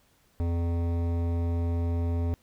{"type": "tone with hard clipping", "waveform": "sine", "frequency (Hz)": 85, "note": "F2", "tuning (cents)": -46, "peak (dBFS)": -27, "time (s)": [0.4, 2.34], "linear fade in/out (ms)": 0, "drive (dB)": 15, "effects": ["pink hiss -65 dBFS RMS until 2.42 s"]}